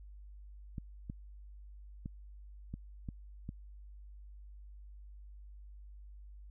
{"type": "clicks", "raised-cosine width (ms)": 5, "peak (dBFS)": -28, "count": 6, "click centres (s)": [0.782, 1.099, 2.059, 2.74, 3.088, 3.491], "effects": ["added 50 Hz sine -49 dBFS peak until 6.5 s"]}